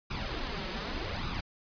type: noise with flanger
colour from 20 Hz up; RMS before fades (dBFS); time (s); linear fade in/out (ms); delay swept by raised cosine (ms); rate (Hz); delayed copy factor
pink; -35; 0.1-1.41; 10; 0.78 to 5.38; 0.85; +0.65
effects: resampled to 11025 Hz